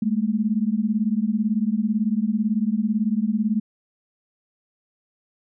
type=beating tone pair; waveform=sine; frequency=206 / 224 Hz; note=G#3 / A3; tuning=-14 / +31 cents; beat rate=18 Hz; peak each=-22 dBFS; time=0.02-3.6 s; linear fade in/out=5 ms; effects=none